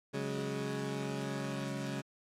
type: chord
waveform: 20% pulse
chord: C# suspended fourth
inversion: none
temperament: equal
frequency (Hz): 138.59 / 185 / 207.7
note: C#3 / F#3 / G#3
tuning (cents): 0 / 0 / 0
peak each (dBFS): -33 / -38 / -35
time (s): 0.13-2.02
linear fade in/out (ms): 20
effects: low-pass 9000 Hz 12 dB/octave + AAC 64 kbps